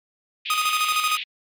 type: band-pass noise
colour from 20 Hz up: pink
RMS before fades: -30 dBFS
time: 0.45-1.24 s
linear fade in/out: 10 ms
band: 2300 to 3700 Hz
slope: 48 dB/octave
type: tone with tremolo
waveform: sawtooth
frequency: 1244.5 Hz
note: D#6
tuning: in tune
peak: -15 dBFS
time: 0.5-1.17 s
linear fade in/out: 2 ms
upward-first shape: square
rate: 13 Hz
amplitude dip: 50%
effects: MP3 96 kbps